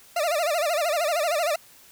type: tone with vibrato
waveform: 40% pulse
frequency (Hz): 641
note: E5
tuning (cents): -49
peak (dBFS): -21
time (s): 0.16-1.56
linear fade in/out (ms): 5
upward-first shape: sine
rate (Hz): 13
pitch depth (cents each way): 170
effects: white hiss -52 dBFS RMS until 1.91 s